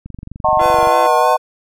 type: click train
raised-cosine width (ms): 5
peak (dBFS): -18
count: 20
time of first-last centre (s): 0.06-0.872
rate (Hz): 23.4
type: chord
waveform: sine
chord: D# diminished seventh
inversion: none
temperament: just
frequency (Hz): 622.3 / 746.7 / 896 / 1075.3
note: D#5 / F#5 / A5 / C6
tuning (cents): 0 / +16 / +31 / +47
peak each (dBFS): -16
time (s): 0.44-1.37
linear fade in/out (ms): 10
type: tone with vibrato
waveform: square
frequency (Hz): 490.7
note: B4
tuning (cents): -11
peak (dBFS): -19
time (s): 0.59-1.38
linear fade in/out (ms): 50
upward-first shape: sine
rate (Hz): 3.1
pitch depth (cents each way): 34
type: harmonic tone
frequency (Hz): 340.2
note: F4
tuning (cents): -45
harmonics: 1 / 2 / 3 / 4 / 5 / 6 / 7 / 8 / 9 / 10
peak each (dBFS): -27 / -25 / -30 / -31 / -39 / -34 / -44 / -43 / -46 / -37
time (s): 0.59-1.07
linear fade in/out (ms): 5
effects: none